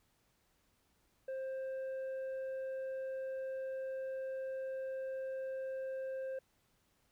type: tone with tanh clipping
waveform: triangle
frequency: 528 Hz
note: C5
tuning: 16 cents sharp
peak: -39 dBFS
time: 1.28-6.39 s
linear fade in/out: 5 ms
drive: 9 dB
effects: pink hiss -75 dBFS RMS until 7.11 s